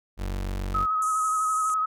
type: tone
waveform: 35% pulse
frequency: 47.21 Hz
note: F#1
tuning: 36 cents sharp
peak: -26 dBFS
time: 0.17-0.87 s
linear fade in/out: 50 ms
type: tone with vibrato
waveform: sine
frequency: 1272 Hz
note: D#6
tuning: 38 cents sharp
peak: -22 dBFS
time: 0.74-1.86 s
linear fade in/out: 10 ms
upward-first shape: sine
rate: 12 Hz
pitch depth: 24 cents each way
type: band-pass noise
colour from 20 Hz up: pink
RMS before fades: -38 dBFS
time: 1.02-1.74 s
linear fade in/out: 0 ms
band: 6300 to 11000 Hz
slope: 96 dB/octave
type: click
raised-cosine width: 0.3 ms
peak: -32 dBFS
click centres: 1.699 s
effects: none